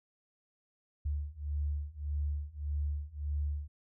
sine beating tone pair, 72.4 / 74.1 Hz, D2 / D2, -24 / +16 cents, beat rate 1.7 Hz, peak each -36 / -35 dBFS, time 1.05-3.68 s, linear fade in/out 10 ms, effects none

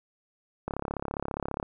click train, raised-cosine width 1 ms, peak -17 dBFS, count 34, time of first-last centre 0.68-1.628 s, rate 34.8 Hz, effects none

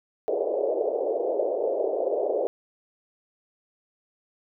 pink band-pass noise, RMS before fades -26 dBFS, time 0.28-2.47 s, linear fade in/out 0 ms, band 390 to 650 Hz, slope 48 dB/octave, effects none

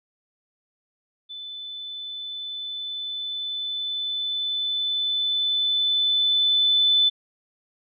sine tone with level ramp, 3509 Hz, A7, 5 cents flat, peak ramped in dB -34 to -15 dBFS, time 1.29-7.1 s, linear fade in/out 20 ms, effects none

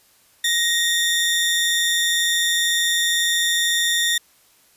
sawtooth tone pair together, 1871 / 3569 Hz, A#6 / A7, +6 / +24 cents, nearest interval major seventh, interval 1118 cents, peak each -17 dBFS, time 0.44-4.18 s, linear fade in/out 5 ms, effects white hiss -56 dBFS RMS until 4.76 s + resampled to 32000 Hz

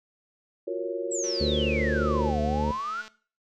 sine chord, Gb major seventh, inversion third, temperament equal, 349.2 / 370 / 466.2 / 554.4 Hz, F4 / Gb4 / Bb4 / Db5, 0 / 0 / 0 / 0 cents, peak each -33 dBFS, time 0.67-2.31 s, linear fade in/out 10 ms
sine exponential two-way sweep, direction down then up, 7902 to 659.3 to 1471 Hz, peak -29 dBFS, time 1.11-3.02 s, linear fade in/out 10 ms, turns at 2.41 s
click train, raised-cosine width 0.2 ms, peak -29 dBFS, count 402, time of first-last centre 1.24-3.079 s, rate 218 Hz
harmonic tone, 74.3 Hz, D2, 21 cents sharp, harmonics 1 / 2 / 3 / 4 / 5 / 6 / 7 / 8, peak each -29 / -34 / -30 / -39 / -39 / -34 / -33 / -44 dBFS, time 1.4-2.72 s, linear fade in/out 10 ms
effects noise-tail reverb RT60 0.4 s tail -17 dB re dry

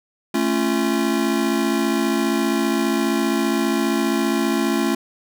square chord, A augmented, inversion none, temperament just, 220 / 275 / 343.8 Hz, A3 / C#4 / E#4, 0 / -14 / -27 cents, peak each -23 dBFS, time 0.34-4.95 s, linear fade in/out 5 ms, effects none

